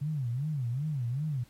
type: tone with vibrato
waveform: sine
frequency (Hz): 135.5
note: C#3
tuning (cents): -39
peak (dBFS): -29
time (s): 0.01-1.44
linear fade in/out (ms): 10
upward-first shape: sine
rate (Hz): 2.6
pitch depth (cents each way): 250
effects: pink hiss -63 dBFS RMS until 1.49 s + AAC 48 kbps